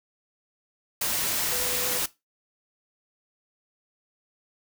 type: tone in noise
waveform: sine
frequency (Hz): 494.8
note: B4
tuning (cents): +3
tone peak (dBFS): -35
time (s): 1.52-1.99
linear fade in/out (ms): 5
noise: white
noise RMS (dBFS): -27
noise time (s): 1.01-2.06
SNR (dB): -11
effects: noise-tail reverb RT60 0.2 s tail -17 dB re dry